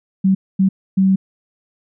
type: tone bursts at uneven times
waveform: sine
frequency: 191.3 Hz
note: G3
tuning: 42 cents flat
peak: -10 dBFS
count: 3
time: 0.24-0.35 / 0.59-0.69 / 0.97-1.16 s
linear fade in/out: 10 ms
effects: none